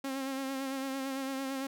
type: tone with vibrato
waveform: sawtooth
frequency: 268.7 Hz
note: C4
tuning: 46 cents sharp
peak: -30 dBFS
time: 0.04-1.67 s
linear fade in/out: 5 ms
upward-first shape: sine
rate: 8.9 Hz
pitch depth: 34 cents each way
effects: none